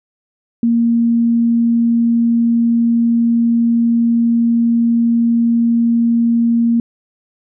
sine tone, 233.1 Hz, A#3, in tune, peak -10 dBFS, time 0.63-6.8 s, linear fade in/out 2 ms, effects none

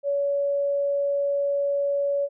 sine tone, 565 Hz, C#5, 33 cents sharp, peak -21 dBFS, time 0.03-2.29 s, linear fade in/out 50 ms, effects none

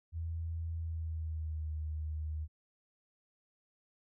sine tone with pitch glide, 82.41 to 77.34 Hz, E2 to D#2, 0 to -10 cents, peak -35 dBFS, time 0.12-2.48 s, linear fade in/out 50 ms, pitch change -110 cents, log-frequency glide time 0.76-1.71 s, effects none

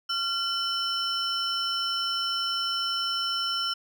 triangle tone cluster, 1376 / 3012 / 5370 Hz, F6 / F#7 / E8, -26 / +30 / +31 cents, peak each -29 dBFS, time 0.09-3.74 s, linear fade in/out 10 ms, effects none

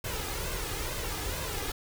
pink noise with flanger, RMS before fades -34 dBFS, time 0.04-1.72 s, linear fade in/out 5 ms, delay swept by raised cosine 1.9 to 2.46 ms, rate 2.2 Hz, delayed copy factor +0.6, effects none

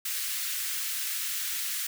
white high-pass noise, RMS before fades -32 dBFS, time 0.05-1.87 s, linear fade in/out 5 ms, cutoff 1500 Hz, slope 24 dB/octave, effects none

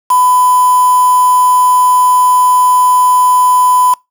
sine tone with quantisation, 1000 Hz, B5, 21 cents sharp, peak -6 dBFS, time 0.1-3.94 s, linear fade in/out 5 ms, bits 3, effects noise-tail reverb RT60 0.2 s tail -25 dB re dry

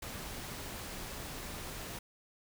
pink noise, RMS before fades -43 dBFS, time 0.02-1.99 s, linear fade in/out 5 ms, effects none

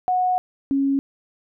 sine tone pair in turn, 733 / 275.1 Hz, F#5 / C#4, -16 / -13 cents, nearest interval octave + perfect fourth, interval 1697 cents, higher first, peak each -17 / -17 dBFS, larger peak neither, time 0.08-0.38 / 0.71-0.99 s, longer first, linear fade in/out 0 ms, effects none

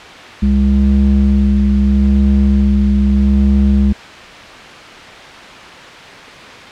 triangle ring-modulated tone, 68.2 Hz, C#2, 28 cents flat, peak -3 dBFS, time 0.42-3.93 s, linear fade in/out 10 ms, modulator 136 Hz, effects white hiss -32 dBFS RMS until 6.71 s + low-pass 3000 Hz 12 dB/octave

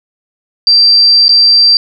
sine tone with dropouts, 4699 Hz, D8, in tune, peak -3 dBFS, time 0.67-1.77 s, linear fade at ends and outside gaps 1 ms, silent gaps 1.282-1.292 s, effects none

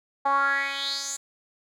10% pulse tone with band-pass filter sweep, 277.2 Hz, C#4, in tune, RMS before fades -26 dBFS, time 0.25-1.17 s, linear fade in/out 10 ms, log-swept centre 880 to 7800 Hz, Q 5, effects none

